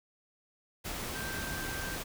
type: tone in noise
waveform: sine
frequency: 1568 Hz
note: G6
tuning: in tune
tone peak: -40 dBFS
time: 1.14-1.97 s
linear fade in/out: 20 ms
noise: pink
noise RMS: -38 dBFS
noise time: 0.84-2.04 s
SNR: -5 dB
effects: none